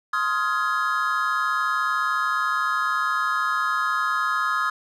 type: chord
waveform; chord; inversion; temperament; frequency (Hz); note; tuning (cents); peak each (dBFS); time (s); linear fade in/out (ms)
triangle; F minor seventh; second; just; 1047.7 / 1257.2 / 1396.9 / 1676.3; C6 / Eb6 / F6 / Ab6; +2 / +18 / 0 / +16; -27 / -22 / -26 / -26; 0.13-4.7; 5
effects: none